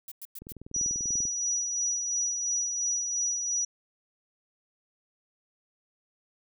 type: noise bursts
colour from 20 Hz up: violet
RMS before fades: -41 dBFS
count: 4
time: 0.08-0.524 s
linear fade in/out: 2 ms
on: 36 ms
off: 100 ms
type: click train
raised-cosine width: 3 ms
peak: -30 dBFS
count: 18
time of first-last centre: 0.42-1.253 s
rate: 20.4 Hz
type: tone with tremolo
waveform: sine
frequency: 5840 Hz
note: F#8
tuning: 24 cents flat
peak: -25 dBFS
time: 0.74-3.65 s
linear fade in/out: 5 ms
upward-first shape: sine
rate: 2.9 Hz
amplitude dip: 40%
effects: none